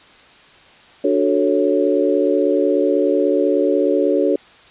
sine chord, D major seventh, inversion none, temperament equal, 293.7 / 370 / 440 / 554.4 Hz, D4 / F#4 / A4 / C#5, 0 / 0 / 0 / 0 cents, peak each -19 dBFS, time 1.04-4.36 s, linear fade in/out 5 ms, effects white hiss -46 dBFS RMS until 4.7 s + resampled to 8000 Hz

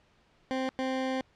20% pulse tone bursts at uneven times, 261.6 Hz, C4, in tune, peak -24 dBFS, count 2, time 0.51-0.69 / 0.79-1.21 s, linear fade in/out 0 ms, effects pink hiss -65 dBFS RMS until 1.35 s + low-pass 4000 Hz 12 dB/octave

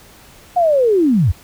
sine linear sweep, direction down, 731 to 70.2 Hz, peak -10 dBFS, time 0.56-1.32 s, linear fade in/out 10 ms, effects pink hiss -44 dBFS RMS until 1.43 s

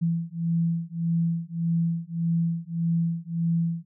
sine beating tone pair, 166.5 / 168.2 Hz, E3 / E3, +18 / +35 cents, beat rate 1.7 Hz, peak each -26 dBFS, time 0.01-3.85 s, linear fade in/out 20 ms, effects none

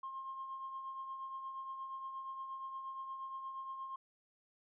sine tone with tremolo, 1066 Hz, C6, 32 cents sharp, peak -39 dBFS, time 0.03-3.96 s, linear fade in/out 5 ms, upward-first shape triangle, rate 8.5 Hz, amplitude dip 50%, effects tanh soft clip ceiling -36 dBFS

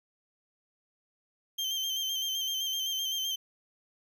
35% pulse tone with vibrato, 3136 Hz, G7, in tune, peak -28 dBFS, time 1.58-3.36 s, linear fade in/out 10 ms, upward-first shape square, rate 7.8 Hz, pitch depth 30 cents each way, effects none

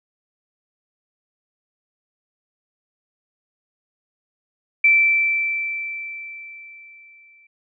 sine tone with exponential decay, 2333 Hz, D7, 12 cents flat, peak -10 dBFS, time 4.84-7.47 s, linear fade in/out 5 ms, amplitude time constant 570 ms, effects none

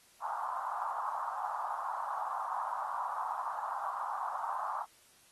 pink band-pass noise, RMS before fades -37 dBFS, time 0.2-4.86 s, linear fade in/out 50 ms, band 800 to 1200 Hz, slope 48 dB/octave, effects white hiss -63 dBFS RMS until 5.31 s + AAC 32 kbps

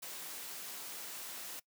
white noise, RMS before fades -45 dBFS, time 0.02-1.6 s, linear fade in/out 10 ms, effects noise-tail reverb RT60 0.1 s tail -21 dB re dry + high-pass 200 Hz 12 dB/octave

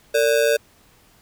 square ring-modulated tone, 518 Hz, C5, 17 cents flat, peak -13 dBFS, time 0.14-0.57 s, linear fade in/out 10 ms, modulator 62.6 Hz, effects pink hiss -55 dBFS RMS until 1.21 s

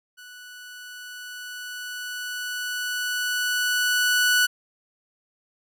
sawtooth tone with level ramp, 1480 Hz, F#6, in tune, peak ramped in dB -39 to -13 dBFS, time 0.17-4.47 s, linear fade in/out 20 ms, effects none

